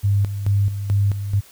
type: tone with tremolo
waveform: sine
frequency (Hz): 100.4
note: G2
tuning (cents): +42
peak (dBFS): -14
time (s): 0.03-1.41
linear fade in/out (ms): 20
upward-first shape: square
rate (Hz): 2.3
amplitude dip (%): 65
effects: white hiss -48 dBFS RMS until 1.51 s